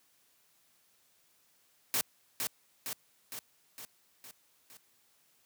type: noise with echo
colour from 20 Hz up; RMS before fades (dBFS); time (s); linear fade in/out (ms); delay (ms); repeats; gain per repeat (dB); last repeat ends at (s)
white; -30; 1.94-2.01; 0; 460; 6; -4; 4.77
effects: white hiss -69 dBFS RMS until 5.45 s + high-pass 80 Hz 12 dB/octave